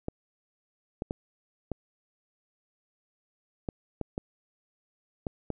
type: clicks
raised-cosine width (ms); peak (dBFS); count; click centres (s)
2; -18; 9; 0.084 / 1.021 / 1.109 / 1.717 / 3.688 / 4.013 / 4.179 / 5.268 / 5.503
effects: none